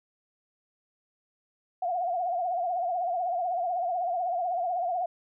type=tone with vibrato; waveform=sine; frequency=710 Hz; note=F5; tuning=28 cents sharp; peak=-26 dBFS; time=1.82-5.06 s; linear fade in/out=5 ms; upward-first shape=triangle; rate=16 Hz; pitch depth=110 cents each way; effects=none